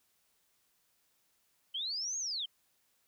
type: linear two-way sweep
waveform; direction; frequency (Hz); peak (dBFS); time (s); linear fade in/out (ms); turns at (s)
sine; up then down; 3007 to 6650 to 3007; -34; 1.74-2.46; 10; 2.18
effects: white hiss -74 dBFS RMS until 3.07 s